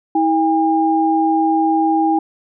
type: tone pair together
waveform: sine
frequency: 322 / 807 Hz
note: E4 / G#5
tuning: -41 / -50 cents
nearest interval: octave + major third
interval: 1591 cents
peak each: -15 dBFS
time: 0.15-2.19 s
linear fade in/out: 5 ms
effects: none